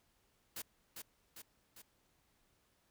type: noise with echo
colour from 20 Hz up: white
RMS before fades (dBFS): -44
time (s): 0.56-0.62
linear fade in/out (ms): 5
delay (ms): 400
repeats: 3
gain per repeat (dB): -4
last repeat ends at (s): 1.82
effects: pink hiss -75 dBFS RMS until 2.9 s